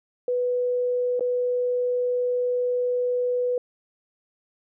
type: tone with dropouts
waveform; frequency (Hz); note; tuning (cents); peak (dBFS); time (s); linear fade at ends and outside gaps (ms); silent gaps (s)
sine; 493.9; B4; 0; -21; 0.28-3.58; 2; 1.195-1.207
effects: none